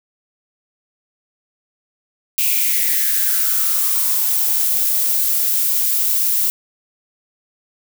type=noise with high-pass filter sweep; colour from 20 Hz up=violet; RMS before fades=-17 dBFS; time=2.38-6.5 s; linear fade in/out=0 ms; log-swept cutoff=2600 to 240 Hz; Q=6.1; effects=none